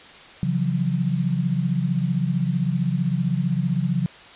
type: tone cluster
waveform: sine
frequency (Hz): 136.7 / 167.6 / 183.1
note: C#3 / E3 / F#3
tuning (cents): -24 / +29 / -18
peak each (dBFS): -24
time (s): 0.43-4.06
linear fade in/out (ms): 0
effects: white hiss -44 dBFS RMS until 4.35 s + resampled to 8000 Hz